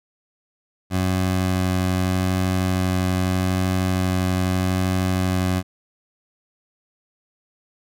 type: tone with vibrato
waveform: 20% pulse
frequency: 92.5 Hz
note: F#2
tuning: in tune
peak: -14 dBFS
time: 0.9-5.63 s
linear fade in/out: 50 ms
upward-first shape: sine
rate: 0.81 Hz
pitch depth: 9 cents each way
effects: none